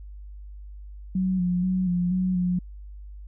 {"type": "tone with pitch steps", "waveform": "sine", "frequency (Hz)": [186.6, 178.5, 185.4, 177, 184.6, 179.3], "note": ["F#3", "F3", "F#3", "F3", "F#3", "F3"], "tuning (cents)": [15, 38, 4, 23, -4, 46], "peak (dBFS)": -21, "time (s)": [1.15, 2.59], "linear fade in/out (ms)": 5, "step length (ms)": 240, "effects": ["added 50 Hz sine -38 dBFS peak until 3.27 s"]}